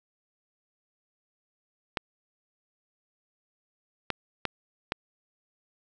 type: clicks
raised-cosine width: 0.3 ms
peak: -11 dBFS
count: 4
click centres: 1.972 / 4.103 / 4.453 / 4.921 s
effects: none